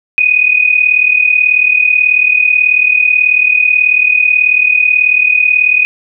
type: tone with amplitude modulation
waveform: sine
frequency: 2489 Hz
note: D#7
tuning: in tune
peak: -3 dBFS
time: 0.18-5.85 s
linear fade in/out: 0 ms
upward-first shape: sine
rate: 38.3 Hz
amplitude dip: 75%
effects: none